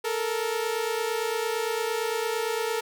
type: tone pair together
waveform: sawtooth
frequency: 437.4 / 466.2 Hz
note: A4 / A#4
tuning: -10 / 0 cents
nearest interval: minor second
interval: 110 cents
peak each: -25 dBFS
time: 0.04-2.81 s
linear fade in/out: 10 ms
effects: none